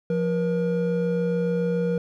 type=tone pair together; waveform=triangle; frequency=174.61 / 476.8 Hz; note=F3 / A#4; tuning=0 / +39 cents; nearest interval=octave + perfect fourth; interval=1739 cents; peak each=-22 dBFS; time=0.1-1.98 s; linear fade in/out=2 ms; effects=none